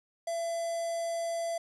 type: tone with notch filter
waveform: square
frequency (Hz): 672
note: E5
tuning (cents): +33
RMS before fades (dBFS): -33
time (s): 0.27-1.58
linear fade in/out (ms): 5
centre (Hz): 2600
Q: 0.72
effects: resampled to 24000 Hz + 10-bit